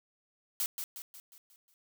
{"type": "noise with echo", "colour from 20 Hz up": "blue", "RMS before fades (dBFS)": -32, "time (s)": [0.6, 0.66], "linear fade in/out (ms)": 0, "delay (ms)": 180, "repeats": 6, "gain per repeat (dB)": -6, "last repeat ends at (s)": 1.74, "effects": []}